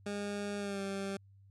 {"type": "tone with pitch glide", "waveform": "20% pulse", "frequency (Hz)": [203.8, 196.29], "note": ["G#3", "G3"], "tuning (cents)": [-32, 3], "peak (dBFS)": -31, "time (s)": [0.06, 1.17], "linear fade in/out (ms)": 5, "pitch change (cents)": -65, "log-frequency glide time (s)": [0.58, 0.81], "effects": ["added 98 Hz sine -57 dBFS peak until 1.5 s", "resampled to 24000 Hz"]}